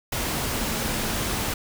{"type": "tone in noise", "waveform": "sine", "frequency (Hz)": 225, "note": "A3", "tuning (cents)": 39, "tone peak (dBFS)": -35, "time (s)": [0.53, 1.24], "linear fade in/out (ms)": 5, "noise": "pink", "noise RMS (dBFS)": -27, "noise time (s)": [0.12, 1.54], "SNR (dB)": -11, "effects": []}